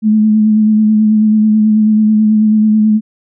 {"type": "tone with vibrato", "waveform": "sine", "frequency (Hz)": 215, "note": "A3", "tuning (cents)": -40, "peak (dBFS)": -6, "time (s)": [0.02, 3.01], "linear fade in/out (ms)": 50, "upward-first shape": "sine", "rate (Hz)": 9.2, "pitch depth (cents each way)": 24, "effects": []}